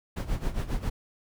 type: noise with tremolo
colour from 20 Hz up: brown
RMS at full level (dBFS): -27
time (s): 0.16-0.9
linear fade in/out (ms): 10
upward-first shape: sine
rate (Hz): 7.4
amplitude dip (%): 80
effects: none